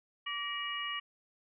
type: harmonic tone with a mistuned harmonic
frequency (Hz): 579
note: D5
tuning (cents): -25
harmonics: 2 / 3 / 4 / 5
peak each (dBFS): -40 / -41 / -43 / -38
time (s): 0.26-1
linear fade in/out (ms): 10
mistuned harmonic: 3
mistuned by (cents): +140
effects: none